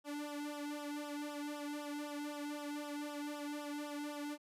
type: tone with flanger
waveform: sawtooth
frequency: 293.2 Hz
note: D4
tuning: 3 cents flat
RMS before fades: -43 dBFS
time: 0.04-4.38 s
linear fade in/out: 50 ms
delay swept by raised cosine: 0.45 to 1.75 ms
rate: 3.9 Hz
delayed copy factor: -1
effects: resampled to 32000 Hz